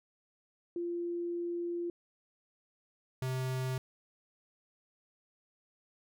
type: tone pair in turn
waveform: sine / square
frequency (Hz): 345.4 / 129.62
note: F4 / C3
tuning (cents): -19 / -16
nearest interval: octave + perfect fourth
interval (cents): 1697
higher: first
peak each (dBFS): -33 / -33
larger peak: neither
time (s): 0.76-1.9 / 3.22-3.78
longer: first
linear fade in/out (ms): 2
effects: none